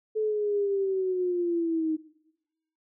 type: linear sweep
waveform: sine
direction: down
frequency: 436.3 to 311.2 Hz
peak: -24 dBFS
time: 0.15-1.97 s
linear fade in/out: 20 ms
effects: noise-tail reverb RT60 0.9 s tail -19 dB re dry